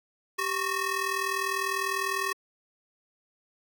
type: ring-modulated tone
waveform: 20% pulse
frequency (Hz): 740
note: F#5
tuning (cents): 0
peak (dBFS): -19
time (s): 0.38-2.33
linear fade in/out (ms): 10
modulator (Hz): 350
effects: high-pass 400 Hz 12 dB/octave